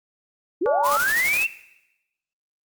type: linear sweep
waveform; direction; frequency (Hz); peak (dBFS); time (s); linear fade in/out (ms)
sine; up; 302.6 to 2742; -19; 0.61-1.47; 10
type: harmonic tone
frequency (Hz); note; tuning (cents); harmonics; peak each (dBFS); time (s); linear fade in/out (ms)
286.8; D4; -41; 2 / 3 / 4 / 5; -24 / -28 / -30 / -32; 0.66-0.97; 0
type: noise with tremolo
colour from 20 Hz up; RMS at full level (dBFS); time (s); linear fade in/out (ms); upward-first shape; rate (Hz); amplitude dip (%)
white; -28; 0.83-1.46; 50; square; 12; 40
effects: noise-tail reverb RT60 0.9 s tail -17 dB re dry + Opus 48 kbps